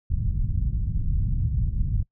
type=low-pass noise; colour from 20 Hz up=pink; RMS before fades=-24 dBFS; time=0.1-2.03 s; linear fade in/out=5 ms; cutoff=140 Hz; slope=24 dB/octave; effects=noise-tail reverb RT60 0.1 s tail -22 dB re dry